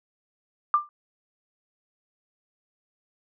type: tone with exponential decay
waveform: sine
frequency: 1189 Hz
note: D6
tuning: 21 cents sharp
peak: -13 dBFS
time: 0.74-0.89 s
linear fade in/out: 1 ms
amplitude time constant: 31 ms
effects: none